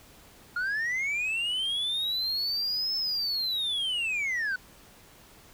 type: linear two-way sweep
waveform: sine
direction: up then down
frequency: 1400 to 5274 to 1473 Hz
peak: -24 dBFS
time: 0.56-4.56 s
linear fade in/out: 5 ms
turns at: 2.96 s
effects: tanh soft clip ceiling -26 dBFS + pink hiss -54 dBFS RMS until 5.53 s